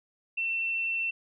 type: tone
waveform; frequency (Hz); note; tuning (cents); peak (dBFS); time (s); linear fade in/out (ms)
sine; 2694; E7; +37; -27; 0.37-1.11; 10
effects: none